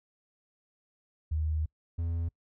sine / triangle tone pair in turn, 77.78 / 84.01 Hz, D#2 / E2, 0 / +33 cents, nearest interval minor second, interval 133 cents, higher second, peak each -27 dBFS, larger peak neither, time 1.31-1.66 / 1.98-2.29 s, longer first, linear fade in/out 10 ms, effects noise-tail reverb RT60 0.1 s tail -26 dB re dry

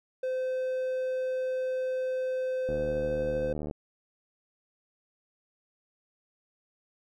triangle tone, 515 Hz, C5, 28 cents flat, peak -26 dBFS, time 0.23-3.53 s, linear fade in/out 5 ms
click train, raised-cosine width 2 ms, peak -23 dBFS, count 78, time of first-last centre 2.69-3.711 s, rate 75.4 Hz
effects none

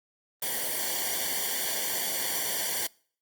white noise with comb filter, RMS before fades -30 dBFS, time 0.42-2.87 s, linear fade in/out 5 ms, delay 0.77 ms, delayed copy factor -0.95, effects noise-tail reverb RT60 0.5 s tail -25 dB re dry + Opus 32 kbps

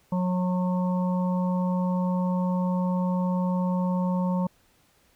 harmonic tone, 181.7 Hz, F#3, 31 cents flat, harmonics 1 / 3 / 5 / 6, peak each -23 / -33 / -34 / -40 dBFS, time 0.12-4.47 s, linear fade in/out 5 ms, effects pink hiss -63 dBFS RMS until 5.15 s

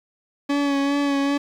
40% pulse tone with vibrato, 281.8 Hz, C#4, 29 cents sharp, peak -18 dBFS, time 0.49-1.38 s, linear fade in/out 10 ms, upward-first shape sine, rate 2.5 Hz, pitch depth 26 cents each way, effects low-pass 5000 Hz 12 dB/octave + 8-bit

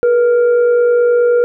sine tone with frequency modulation, 482.3 Hz, B4, 41 cents flat, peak -8 dBFS, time 0.03-1.44 s, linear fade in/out 0 ms, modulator 915 Hz, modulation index 0.31, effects none

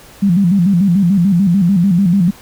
sine tone with vibrato, 185 Hz, F#3, in tune, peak -8 dBFS, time 0.22-2.31 s, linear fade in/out 10 ms, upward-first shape square, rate 6.8 Hz, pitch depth 130 cents each way, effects pink hiss -40 dBFS RMS until 2.41 s

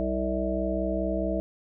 harmonic tone with a mistuned harmonic, 64.7 Hz, C2, 19 cents flat, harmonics 1 / 3 / 5 / 7 / 9 / 10, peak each -32 / -32 / -31 / -37 / -33 / -31 dBFS, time 0-1.4 s, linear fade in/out 0 ms, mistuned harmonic 1, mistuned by -140 cents, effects none

